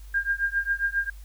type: tone with tremolo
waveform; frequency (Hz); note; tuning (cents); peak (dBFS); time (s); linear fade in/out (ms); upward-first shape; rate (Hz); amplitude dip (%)
sine; 1607; G6; +43; -19; 0.14-1.1; 5; triangle; 7.4; 100
effects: added 50 Hz sine -40 dBFS peak until 1.24 s + white hiss -57 dBFS RMS until 1.24 s